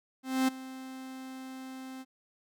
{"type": "tone with ADSR envelope", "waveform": "45% pulse", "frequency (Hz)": 261.6, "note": "C4", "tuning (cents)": 0, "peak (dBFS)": -23, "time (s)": [0.23, 2.05], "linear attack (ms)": 250, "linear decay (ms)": 12, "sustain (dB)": -18, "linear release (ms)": 40, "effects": []}